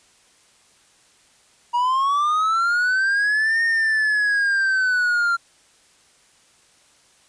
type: linear two-way sweep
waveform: triangle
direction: up then down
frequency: 949 to 1842 to 1375 Hz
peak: -15 dBFS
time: 1.73-5.37 s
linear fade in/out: 20 ms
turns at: 3.63 s
effects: white hiss -56 dBFS RMS until 7.28 s + resampled to 22050 Hz